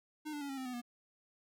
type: tone with pitch steps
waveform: square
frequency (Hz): 305.2 / 293.4 / 282.1 / 271.3 / 260.8 / 250.8 / 241.1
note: D#4 / D4 / C#4 / C#4 / C4 / B3 / B3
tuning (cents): -33 / -2 / +30 / -37 / -5 / +27 / -41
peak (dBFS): -40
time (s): 0.25-0.817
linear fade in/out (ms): 20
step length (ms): 81
effects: none